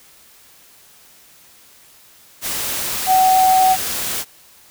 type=tone in noise; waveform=sine; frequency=752 Hz; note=F#5; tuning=28 cents sharp; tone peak=-10 dBFS; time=3.06-3.77 s; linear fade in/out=50 ms; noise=white; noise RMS=-23 dBFS; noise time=2.41-4.25 s; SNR=+10 dB; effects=white hiss -48 dBFS RMS until 4.7 s